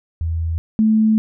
sine tone pair in turn, 82.1 / 218.3 Hz, E2 / A3, -6 / -13 cents, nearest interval octave + perfect fourth, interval 1693 cents, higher second, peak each -18 / -11 dBFS, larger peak second, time 0.21-0.58 / 0.79-1.18 s, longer second, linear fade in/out 0 ms, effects none

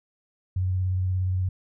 sine tone with vibrato, 92.5 Hz, F#2, in tune, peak -22 dBFS, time 0.56-1.49 s, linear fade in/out 5 ms, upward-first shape sine, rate 17 Hz, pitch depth 22 cents each way, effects none

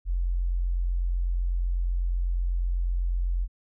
sine tone, 44.03 Hz, F1, 15 cents sharp, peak -23 dBFS, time 0.05-3.48 s, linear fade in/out 50 ms, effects none

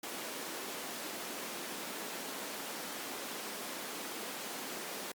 pink high-pass noise, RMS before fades -42 dBFS, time 0.03-5.12 s, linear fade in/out 5 ms, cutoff 230 Hz, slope 24 dB/octave, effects Opus 48 kbps

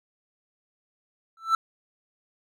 triangle tone with exponential growth, 1329 Hz, E6, 14 cents sharp, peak -13 dBFS, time 1.37-1.55 s, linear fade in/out 2 ms, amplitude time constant 37 ms, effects none

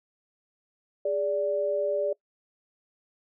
sine tone pair together, 412.2 / 583 Hz, G#4 / D5, -13 / -13 cents, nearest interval tritone, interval 600 cents, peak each -30 / -25 dBFS, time 1.05-2.13 s, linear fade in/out 5 ms, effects noise-tail reverb RT60 0.1 s tail -24 dB re dry

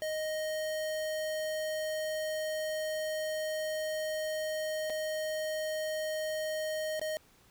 square tone with dropouts, 622.3 Hz, D#5, in tune, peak -33 dBFS, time 0.02-7.17 s, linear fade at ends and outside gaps 0 ms, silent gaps 4.898-4.902 / 6.995-7.015 s, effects pink hiss -63 dBFS RMS until 7.5 s

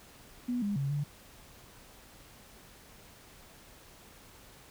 sine tone with pitch steps, 244.9 / 203.5 / 138.6 / 145 Hz, B3 / G#3 / C#3 / D3, -14 / -35 / 0 / -22 cents, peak -29 dBFS, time 0.48-1.04 s, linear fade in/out 10 ms, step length 140 ms, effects pink hiss -55 dBFS RMS until 4.7 s

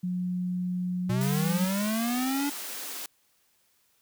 sine tone with pitch glide, 180.3 to 191.02 Hz, F#3 to G3, -45 to -45 cents, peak -27 dBFS, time 0.03-1.65 s, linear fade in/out 10 ms, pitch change +100 cents, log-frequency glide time 1.03-1.22 s
square linear sweep, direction up, 116.7 to 289.7 Hz, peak -27 dBFS, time 1.09-2.5 s, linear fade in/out 10 ms
white high-pass noise, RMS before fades -37 dBFS, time 1.21-3.06 s, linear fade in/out 2 ms, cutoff 220 Hz, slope 48 dB/octave
effects white hiss -68 dBFS RMS until 4.01 s

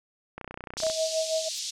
click train, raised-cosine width 0.5 ms, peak -22 dBFS, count 17, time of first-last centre 0.38-0.899 s, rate 30.8 Hz
white band-pass noise, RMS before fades -34 dBFS, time 0.77-1.71 s, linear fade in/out 10 ms, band 3600 to 6700 Hz, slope 24 dB/octave
sine tone with tremolo, 640 Hz, D#5, 49 cents sharp, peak -23 dBFS, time 0.82-1.49 s, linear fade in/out 10 ms, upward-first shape sine, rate 6.1 Hz, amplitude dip 75%
violet noise with exponential growth, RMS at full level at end -36 dBFS, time 1.41-1.59 s, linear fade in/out 0 ms, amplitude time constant 37 ms
effects low-pass 12000 Hz 12 dB/octave

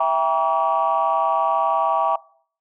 sine chord, E diminished seventh, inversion none, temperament just, 659.3 / 791.1 / 949.3 / 1139.2 Hz, E5 / G5 / Bb5 / Db6, 0 / +16 / +31 / +47 cents, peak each -21 dBFS, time 0-2.16 s, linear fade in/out 5 ms, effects noise-tail reverb RT60 0.5 s tail -21 dB re dry + tanh soft clip ceiling -9 dBFS

